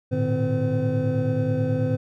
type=tone cluster; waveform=triangle; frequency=107.6 / 116.9 / 150.2 / 256.9 / 509 Hz; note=A2 / A#2 / D3 / C4 / C5; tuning=-38 / +5 / +39 / -32 / -48 cents; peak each=-25 dBFS; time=0.11-1.97 s; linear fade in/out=20 ms; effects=none